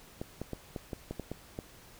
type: clicks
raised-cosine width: 2 ms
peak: -23 dBFS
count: 9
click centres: 0.215 / 0.416 / 0.533 / 0.762 / 0.932 / 1.11 / 1.197 / 1.316 / 1.589 s
effects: pink hiss -55 dBFS RMS until 1.99 s